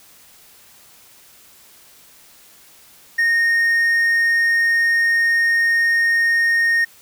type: tone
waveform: triangle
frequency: 1849 Hz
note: A#6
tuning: 15 cents flat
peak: -12 dBFS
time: 3.18-6.85 s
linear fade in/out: 10 ms
effects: white hiss -48 dBFS RMS until 7.01 s